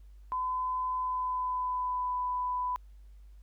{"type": "tone with pitch glide", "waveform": "sine", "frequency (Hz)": [1014, 996.6], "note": ["B5", "B5"], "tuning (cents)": [45, 15], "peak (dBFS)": -29, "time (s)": [0.32, 2.76], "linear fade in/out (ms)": 0, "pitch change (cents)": -30, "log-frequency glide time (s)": [0.89, 2.17], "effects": ["added 50 Hz sine -49 dBFS peak until 3.42 s", "pink hiss -74 dBFS RMS until 3.42 s"]}